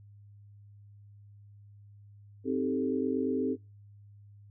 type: chord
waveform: sine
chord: A half-diminished seventh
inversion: first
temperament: equal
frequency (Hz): 261.6 / 311.1 / 392 / 440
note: C4 / Eb4 / G4 / A4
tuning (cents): 0 / 0 / 0 / 0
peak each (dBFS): -30 / -36 / -34 / -34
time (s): 2.44-3.57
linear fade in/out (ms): 50
effects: noise-tail reverb RT60 0.3 s tail -26 dB re dry + added 102 Hz sine -51 dBFS peak until 4.5 s